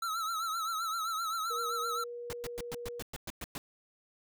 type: tone with vibrato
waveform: square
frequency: 1318 Hz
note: E6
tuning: 1 cent flat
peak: -33 dBFS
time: 0.02-2.04 s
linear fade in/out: 5 ms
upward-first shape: triangle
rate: 7.7 Hz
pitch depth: 91 cents each way
type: tone with pitch glide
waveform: sine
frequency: 474.2 to 478.9 Hz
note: A#4 to A#4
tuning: +30 to +47 cents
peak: -39 dBFS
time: 1.5-3.01 s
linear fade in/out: 10 ms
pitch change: +17 cents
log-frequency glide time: 1.87-2.08 s
type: noise bursts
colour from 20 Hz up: pink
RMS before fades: -40 dBFS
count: 10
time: 2.3-3.58 s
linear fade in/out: 0 ms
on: 29 ms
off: 110 ms
effects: none